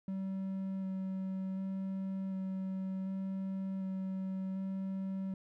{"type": "tone with vibrato", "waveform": "triangle", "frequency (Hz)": 190.8, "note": "G3", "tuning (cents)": -47, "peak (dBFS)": -33, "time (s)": [0.08, 5.34], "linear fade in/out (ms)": 2, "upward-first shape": "square", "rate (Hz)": 0.67, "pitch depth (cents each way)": 9, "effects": []}